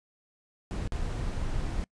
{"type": "noise with dropouts", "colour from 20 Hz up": "brown", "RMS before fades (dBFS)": -31, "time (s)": [0.71, 1.84], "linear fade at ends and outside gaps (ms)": 0, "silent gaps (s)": [0.875, 0.922], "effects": ["noise-tail reverb RT60 0.1 s tail -25 dB re dry", "resampled to 22050 Hz"]}